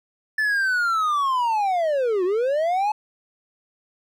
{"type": "linear two-way sweep", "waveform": "triangle", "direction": "down then up", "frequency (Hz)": [1758, 349.2, 865], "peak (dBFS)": -17, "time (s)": [0.38, 2.92], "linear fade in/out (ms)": 5, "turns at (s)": 2.24, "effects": []}